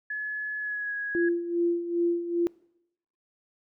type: tone with pitch glide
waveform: sine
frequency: 1705 to 1661.3 Hz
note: G#6 to G#6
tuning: +45 to 0 cents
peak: -29 dBFS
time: 0.1-1.29 s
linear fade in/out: 5 ms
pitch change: -45 cents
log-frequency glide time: 0.59-0.94 s
type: tone with tremolo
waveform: sine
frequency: 343.7 Hz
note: F4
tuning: 28 cents flat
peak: -21 dBFS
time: 1.15-2.47 s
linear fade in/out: 0 ms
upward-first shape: sine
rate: 2.5 Hz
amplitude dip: 70%
effects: noise-tail reverb RT60 0.8 s tail -23 dB re dry